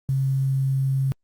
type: tone with quantisation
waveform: sine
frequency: 134.6 Hz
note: C3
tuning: 49 cents sharp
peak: -19 dBFS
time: 0.09-1.12 s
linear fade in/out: 0 ms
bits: 8
effects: Opus 48 kbps